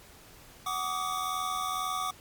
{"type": "tone cluster", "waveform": "square", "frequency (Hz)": [746, 1152, 1234], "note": ["F#5", "D6", "D#6"], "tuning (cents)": [14, -34, -15], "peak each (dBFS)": [-38, -33, -36], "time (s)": [0.66, 2.11], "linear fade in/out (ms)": 5, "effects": ["pink hiss -53 dBFS RMS until 2.2 s", "MP3 96 kbps"]}